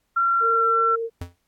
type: tone with pitch glide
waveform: sine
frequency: 1368 to 1350.7 Hz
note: F6 to E6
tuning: -36 to +42 cents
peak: -17 dBFS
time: 0.16-0.96 s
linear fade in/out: 10 ms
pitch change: -22 cents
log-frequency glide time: 0.51-0.68 s
type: tone with vibrato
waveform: sine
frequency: 457.7 Hz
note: A#4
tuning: 32 cents flat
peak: -24 dBFS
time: 0.4-1.1 s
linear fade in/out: 50 ms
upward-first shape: triangle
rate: 20 Hz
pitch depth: 17 cents each way
type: tone with exponential decay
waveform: square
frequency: 87.31 Hz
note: F2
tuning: in tune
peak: -27 dBFS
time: 1.21-1.36 s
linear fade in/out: 5 ms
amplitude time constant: 31 ms
effects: pink hiss -72 dBFS RMS until 1.47 s + AAC 64 kbps